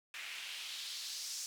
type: noise with band-pass filter sweep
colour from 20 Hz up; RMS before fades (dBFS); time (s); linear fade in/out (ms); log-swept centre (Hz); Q
white; -44; 0.14-1.46; 0; 2200 to 6000; 2.2
effects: none